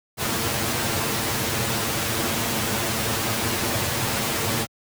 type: noise with comb filter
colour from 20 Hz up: pink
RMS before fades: -24 dBFS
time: 0.17-4.67 s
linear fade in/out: 50 ms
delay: 8.8 ms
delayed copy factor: +0.65
effects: high-pass 80 Hz 12 dB/octave